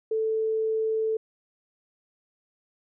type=tone; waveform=sine; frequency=440.8 Hz; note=A4; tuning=3 cents sharp; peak=-23 dBFS; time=0.11-1.17 s; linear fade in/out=5 ms; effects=none